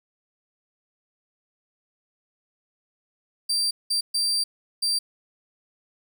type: tone bursts at uneven times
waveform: 35% pulse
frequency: 4699 Hz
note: D8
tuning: in tune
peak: -20 dBFS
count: 4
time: 3.49-3.71 / 3.9-4.01 / 4.14-4.44 / 4.82-4.99 s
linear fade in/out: 10 ms
effects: none